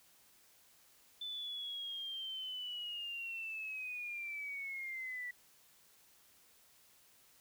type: linear sweep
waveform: sine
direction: down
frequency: 3525 to 1949 Hz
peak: -40 dBFS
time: 1.21-5.31 s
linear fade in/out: 5 ms
effects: white hiss -66 dBFS RMS until 7.4 s